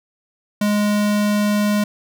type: tone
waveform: square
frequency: 207.7 Hz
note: G#3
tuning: in tune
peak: -16 dBFS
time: 0.61-1.84 s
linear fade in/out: 5 ms
effects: none